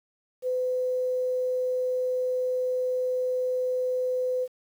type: tone with quantisation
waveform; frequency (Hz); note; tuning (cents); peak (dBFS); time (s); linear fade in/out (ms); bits
sine; 506; B4; +42; -24; 0.42-4.48; 50; 9
effects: none